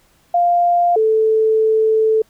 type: tone pair in turn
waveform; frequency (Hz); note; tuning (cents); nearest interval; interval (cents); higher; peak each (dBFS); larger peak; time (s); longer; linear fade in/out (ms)
sine; 698.5 / 439.2; F5 / A4; 0 / -3; minor sixth; 803; first; -11; neither; 0.34-0.96 / 0.96-2.22; second; 5
effects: pink hiss -56 dBFS RMS until 2.29 s